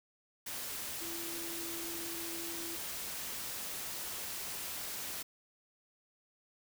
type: tone in noise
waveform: sine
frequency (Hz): 335.4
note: E4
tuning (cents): +30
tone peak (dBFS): -45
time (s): 1.01-2.76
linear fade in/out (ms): 10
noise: white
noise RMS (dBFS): -41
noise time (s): 0.46-5.23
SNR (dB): -7
effects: none